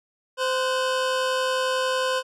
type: tone pair together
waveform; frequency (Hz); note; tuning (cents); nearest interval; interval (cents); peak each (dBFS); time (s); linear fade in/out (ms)
25% pulse; 517 / 1480; C5 / F#6; -21 / 0; octave + tritone; 1821; -19 / -26; 0.37-2.23; 50
effects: low-pass 8000 Hz 12 dB/octave